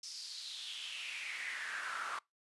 brown noise with high-pass filter sweep, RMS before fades -43 dBFS, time 0.03-2.19 s, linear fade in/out 5 ms, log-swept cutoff 5400 to 1200 Hz, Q 5.1, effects noise-tail reverb RT60 0.2 s tail -25 dB re dry + resampled to 24000 Hz

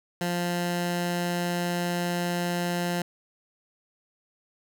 15% pulse tone with notch filter, 175 Hz, F3, 4 cents sharp, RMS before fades -28 dBFS, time 0.21-3.02 s, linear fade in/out 2 ms, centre 420 Hz, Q 1.9, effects none

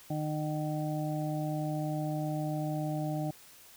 harmonic tone, 152.7 Hz, D#3, 32 cents flat, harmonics 1 / 2 / 4 / 5, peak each -33 / -36 / -39 / -40 dBFS, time 0.1-3.31 s, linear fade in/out 5 ms, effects white hiss -55 dBFS RMS until 3.76 s

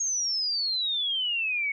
sine exponential sweep, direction down, 6600 to 2200 Hz, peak -25 dBFS, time 0-1.72 s, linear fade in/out 5 ms, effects none

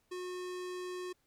square tone with low-pass filter, 362.8 Hz, F#4, 34 cents flat, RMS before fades -41 dBFS, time 0.11-1.13 s, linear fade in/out 10 ms, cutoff 9800 Hz, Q 0.77, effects pink hiss -75 dBFS RMS until 1.26 s

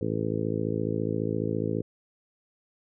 harmonic tone, 54.6 Hz, A1, 13 cents flat, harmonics 2 / 3 / 4 / 5 / 6 / 7 / 8 / 9, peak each -33 / -33 / -35 / -34 / -34 / -37 / -33 / -36 dBFS, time 0.01-1.82 s, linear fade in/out 5 ms, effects none

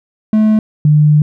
triangle / sine tone pair in turn, 215.9 / 150.17 Hz, A3 / D3, -33 / +39 cents, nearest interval tritone, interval 628 cents, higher first, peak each -5 dBFS, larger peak neither, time 0.33-0.59 / 0.85-1.22 s, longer second, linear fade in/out 2 ms, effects none

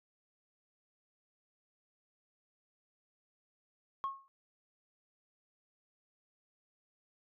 sine tone with exponential decay, 1088 Hz, C#6, 33 cents flat, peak -29 dBFS, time 4.04-4.28 s, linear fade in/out 0 ms, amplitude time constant 52 ms, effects tanh soft clip ceiling -29 dBFS

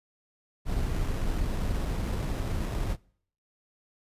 brown noise with sample-and-hold, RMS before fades -29 dBFS, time 0.65-2.97 s, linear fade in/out 50 ms, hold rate 4410 Hz, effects noise-tail reverb RT60 0.6 s tail -25 dB re dry + resampled to 32000 Hz

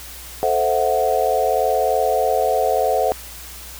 sine chord, F# half-diminished seventh, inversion first, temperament equal, 440 / 523.3 / 659.3 / 740 Hz, A4 / C5 / E5 / F#5, 0 / 0 / 0 / 0 cents, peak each -22 / -21 / -21 / -20 dBFS, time 0.43-3.12 s, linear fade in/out 0 ms, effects added 60 Hz sine -40 dBFS peak until 3.79 s + white hiss -37 dBFS RMS until 3.79 s

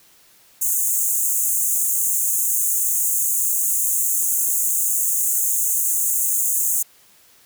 pink high-pass noise, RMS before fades -20 dBFS, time 0.61-6.83 s, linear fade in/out 10 ms, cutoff 6500 Hz, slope 96 dB/octave, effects white hiss -53 dBFS RMS until 7.45 s

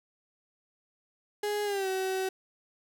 35% pulse tone with pitch glide, 415.3 to 378.6 Hz, G#4 to F#4, 0 to +40 cents, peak -27 dBFS, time 1.43-2.29 s, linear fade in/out 5 ms, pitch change -160 cents, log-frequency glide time 1.64-1.88 s, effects none

